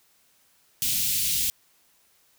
white band-stop noise, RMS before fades -25 dBFS, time 0.82-1.5 s, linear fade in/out 0 ms, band 210 to 2700 Hz, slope 24 dB/octave, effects white hiss -63 dBFS RMS until 2.38 s

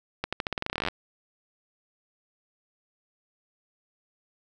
accelerating click train, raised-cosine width 0.3 ms, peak -12 dBFS, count 19, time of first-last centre 0.24-0.885 s, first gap 86 ms, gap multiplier 0.88, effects none

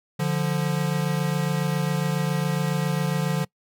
square tone pair together, 146.83 / 174.11 Hz, D3 / F3, 0 / -5 cents, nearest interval minor third, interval 295 cents, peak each -25 / -26 dBFS, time 0.19-3.45 s, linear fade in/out 10 ms, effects noise-tail reverb RT60 0.1 s tail -24 dB re dry

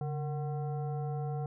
sine tone with frequency modulation, 141.8 Hz, C#3, 40 cents sharp, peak -32 dBFS, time 0.01-1.46 s, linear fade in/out 2 ms, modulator 604 Hz, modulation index 0.68, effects none

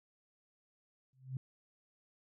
sine tone with exponential growth, 130.81 Hz, C3, in tune, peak -33 dBFS, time 1.13-1.37 s, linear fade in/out 2 ms, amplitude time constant 51 ms, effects none

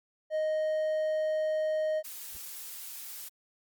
triangle tone, 622.3 Hz, D#5, in tune, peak -25 dBFS, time 0.3-2.03 s, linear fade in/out 50 ms
blue noise, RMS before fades -42 dBFS, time 2.04-3.29 s, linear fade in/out 10 ms
brown noise with exponential growth, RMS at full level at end -44 dBFS, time 2.29-2.37 s, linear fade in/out 5 ms, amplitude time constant 17 ms
effects Opus 48 kbps

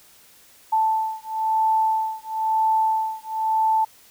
sine beating tone pair, 880 / 881 Hz, A5 / A5, 0 / +2 cents, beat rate 1 Hz, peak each -22 dBFS, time 0.72-3.85 s, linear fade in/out 10 ms, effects white hiss -52 dBFS RMS until 4.1 s

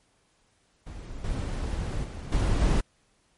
brown noise with level steps, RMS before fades -39 / -30 / -36 / -24 / -22 dBFS, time 0.86-2.81 s, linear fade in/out 10 ms, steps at 1.24 / 2.04 / 2.32 / 2.61 s, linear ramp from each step 5 ms, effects pink hiss -67 dBFS RMS until 3.37 s + MP3 48 kbps

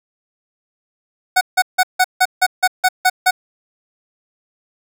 25% pulse tone bursts, 740 Hz, F#5, in tune, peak -6 dBFS, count 10, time 1.36-3.31 s, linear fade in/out 10 ms, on 51 ms, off 160 ms, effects none

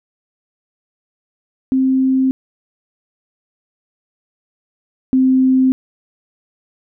sine tone pair in turn, 262.8 / 260.4 Hz, C4 / C4, +8 / -8 cents, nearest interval unison, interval 16 cents, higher first, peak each -11 / -9 dBFS, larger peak second, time 1.72-2.31 / 5.13-5.72 s, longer neither, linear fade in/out 0 ms, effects none

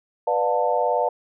sine chord, B half-diminished seventh, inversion none, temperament just, 493.9 / 592.7 / 711.2 / 889 Hz, B4 / D5 / F5 / A5, 0 / +16 / +31 / +18 cents, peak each -24 dBFS, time 0.27-1.09 s, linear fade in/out 5 ms, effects none

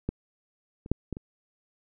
clicks, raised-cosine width 3 ms, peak -15 / -28 / -10 / -19 / -25 dBFS, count 5, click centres 0.09 / 0.861 / 0.916 / 1.127 / 1.169 s, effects none

